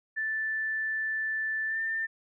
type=tone with pitch glide; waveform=sine; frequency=1760 to 1793.9 Hz; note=A6 to A6; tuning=0 to +33 cents; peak=-28 dBFS; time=0.16-2.07 s; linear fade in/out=20 ms; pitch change=+33 cents; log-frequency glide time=1.67-1.79 s; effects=none